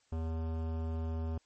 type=tone with hard clipping; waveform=sine; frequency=80.9 Hz; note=E2; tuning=32 cents flat; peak=-35 dBFS; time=0.12-1.38 s; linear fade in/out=5 ms; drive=18 dB; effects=white hiss -71 dBFS RMS until 1.45 s + MP3 32 kbps